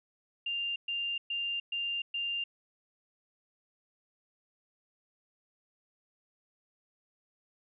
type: tone bursts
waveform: sine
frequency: 2794 Hz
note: F7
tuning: in tune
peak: -31 dBFS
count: 5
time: 0.46-2.44 s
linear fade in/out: 5 ms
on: 300 ms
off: 120 ms
effects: none